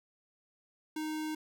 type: tone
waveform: square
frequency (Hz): 310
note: D#4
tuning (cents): -6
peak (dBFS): -35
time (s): 0.96-1.35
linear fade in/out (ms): 5
effects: none